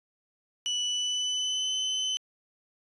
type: tone with pitch glide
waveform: 35% pulse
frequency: 2960 to 3038 Hz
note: F#7 to F#7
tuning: 0 to +45 cents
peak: -25 dBFS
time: 0.66-2.17 s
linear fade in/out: 0 ms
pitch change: +45 cents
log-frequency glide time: 0.83-1.74 s
effects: resampled to 24000 Hz